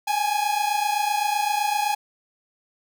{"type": "tone pair together", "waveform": "45% pulse", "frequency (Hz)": [817.2, 845], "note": ["G#5", "G#5"], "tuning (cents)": [-28, 30], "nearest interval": "minor second", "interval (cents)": 58, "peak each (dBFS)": -24, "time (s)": [0.07, 1.95], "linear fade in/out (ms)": 10, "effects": []}